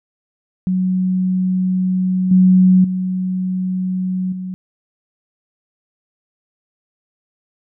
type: tone with level steps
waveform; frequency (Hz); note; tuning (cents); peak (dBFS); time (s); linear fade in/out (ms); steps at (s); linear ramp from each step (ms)
sine; 185; F#3; 0; -14 / -7 / -17 / -23; 0.67-4.54; 0; 2.31 / 2.84 / 4.32; 5
effects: none